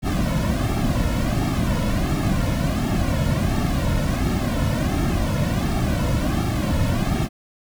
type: noise with flanger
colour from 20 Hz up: brown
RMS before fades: -21 dBFS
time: 0.02-7.29 s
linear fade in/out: 50 ms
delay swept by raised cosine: 2 to 2.55 ms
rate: 1.4 Hz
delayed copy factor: -0.85
effects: none